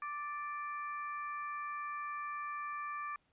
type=harmonic tone; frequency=587.3 Hz; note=D5; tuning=in tune; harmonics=2 / 3 / 4; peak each=-39 / -47 / -49 dBFS; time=0.02-3.16 s; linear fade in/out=2 ms; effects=pink hiss -75 dBFS RMS until 3.32 s + resampled to 8000 Hz